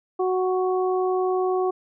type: harmonic tone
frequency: 370.3 Hz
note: F#4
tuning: 1 cent sharp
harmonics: 1 / 2 / 3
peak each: -21 / -27 / -31 dBFS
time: 0.19-1.71 s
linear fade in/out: 10 ms
effects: none